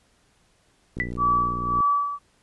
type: click train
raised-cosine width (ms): 3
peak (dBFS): -20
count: 51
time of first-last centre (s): 0.97-1.805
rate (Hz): 59.9
type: tone with exponential decay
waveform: sine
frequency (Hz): 1975.5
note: B6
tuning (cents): 0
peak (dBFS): -18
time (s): 1-1.12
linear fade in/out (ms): 0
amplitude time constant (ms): 25
type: tone with tremolo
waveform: sine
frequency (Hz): 1150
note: D6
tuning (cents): -37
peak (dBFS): -17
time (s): 1.17-2.19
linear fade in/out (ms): 50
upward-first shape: sine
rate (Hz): 1.8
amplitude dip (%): 70
effects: pink hiss -63 dBFS RMS until 2.42 s + resampled to 24000 Hz